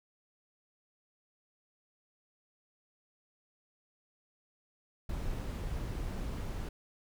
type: noise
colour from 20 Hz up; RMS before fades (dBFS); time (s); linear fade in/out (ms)
brown; -37; 5.09-6.69; 5
effects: none